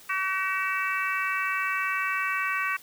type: harmonic tone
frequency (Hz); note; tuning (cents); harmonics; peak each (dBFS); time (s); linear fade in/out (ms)
380; F#4; +46; 3 / 4 / 5 / 6 / 7; -30 / -31 / -32 / -33 / -33; 0.09-2.77; 10
effects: white hiss -51 dBFS RMS until 2.82 s

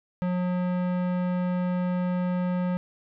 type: tone with tanh clipping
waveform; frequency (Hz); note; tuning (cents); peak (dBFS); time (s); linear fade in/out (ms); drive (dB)
sine; 180; F#3; -47; -26; 0.22-2.77; 0; 18
effects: none

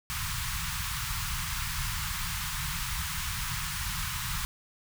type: band-stop noise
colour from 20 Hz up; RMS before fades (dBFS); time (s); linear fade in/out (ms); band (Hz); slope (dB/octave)
pink; -33; 0.1-4.45; 0; 170 to 960; 48
effects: none

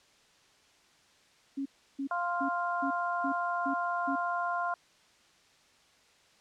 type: tone bursts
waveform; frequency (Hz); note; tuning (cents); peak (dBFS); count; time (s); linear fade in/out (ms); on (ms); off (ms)
sine; 274.8; C#4; -15; -31; 7; 1.57-4.159; 10; 87; 330
type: harmonic tone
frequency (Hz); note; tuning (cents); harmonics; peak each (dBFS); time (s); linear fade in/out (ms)
349.2; F4; 0; 2 / 3 / 4; -33 / -33 / -35; 2.11-4.74; 2
effects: white hiss -63 dBFS RMS until 6.4 s + low-pass 6000 Hz 12 dB/octave

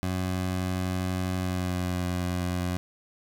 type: tone with pitch glide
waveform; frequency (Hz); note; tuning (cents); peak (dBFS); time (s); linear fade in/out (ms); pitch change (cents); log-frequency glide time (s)
20% pulse; 92.1 to 89.48; F#2 to F2; -7 to +43; -22; 0.03-2.77; 0; -50; 1.37-2.01
effects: none

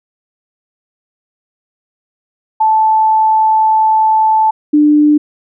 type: tone pair in turn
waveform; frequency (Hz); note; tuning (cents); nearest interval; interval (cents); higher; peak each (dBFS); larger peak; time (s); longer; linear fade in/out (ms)
sine; 875 / 298.1; A5 / D4; -10 / +26; octave + perfect fifth; 1864; first; -7 / -5; second; 2.6-4.51 / 4.73-5.18; first; 10
effects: none

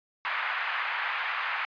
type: band-pass noise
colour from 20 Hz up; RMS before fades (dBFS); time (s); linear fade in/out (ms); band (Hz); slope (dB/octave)
white; -31; 0.25-1.65; 0; 880 to 2300; 24
effects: resampled to 11025 Hz

